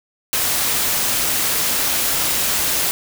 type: noise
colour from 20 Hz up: white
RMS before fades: -19 dBFS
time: 0.33-2.91 s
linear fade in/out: 0 ms
effects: none